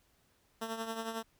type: tone with tremolo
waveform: 10% pulse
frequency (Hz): 225.3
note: A3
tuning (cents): +41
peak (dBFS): -26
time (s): 0.61-1.23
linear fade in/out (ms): 10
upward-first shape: triangle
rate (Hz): 11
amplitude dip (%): 65
effects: pink hiss -71 dBFS RMS until 1.39 s